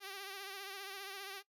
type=tone with vibrato; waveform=5% pulse; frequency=391.9 Hz; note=G4; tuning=in tune; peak=-33 dBFS; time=0-1.43 s; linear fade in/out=50 ms; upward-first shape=triangle; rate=15 Hz; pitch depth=68 cents each way; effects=noise-tail reverb RT60 0.1 s tail -19 dB re dry